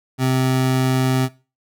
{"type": "tone", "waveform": "25% pulse", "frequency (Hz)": 130, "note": "C3", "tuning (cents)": -11, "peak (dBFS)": -12, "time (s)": [0.18, 1.29], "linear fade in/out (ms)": 50, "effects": ["noise-tail reverb RT60 0.3 s tail -18 dB re dry"]}